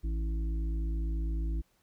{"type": "harmonic tone", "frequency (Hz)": 54.5, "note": "A1", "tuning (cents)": -16, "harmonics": [1, 3, 5, 6], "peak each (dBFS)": [-29, -44, -48, -45], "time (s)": [0.03, 1.62], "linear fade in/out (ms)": 20, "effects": ["pink hiss -71 dBFS RMS until 1.82 s"]}